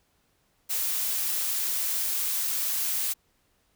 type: noise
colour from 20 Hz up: blue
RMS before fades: -28 dBFS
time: 0.69-3.14 s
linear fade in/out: 20 ms
effects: pink hiss -69 dBFS RMS until 3.75 s